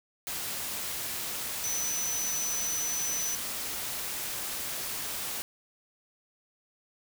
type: tone in noise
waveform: sine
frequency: 6000 Hz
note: F#8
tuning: 23 cents sharp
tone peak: -30 dBFS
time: 1.64-3.35 s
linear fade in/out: 0 ms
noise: white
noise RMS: -35 dBFS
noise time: 0.27-5.42 s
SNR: +2 dB
effects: none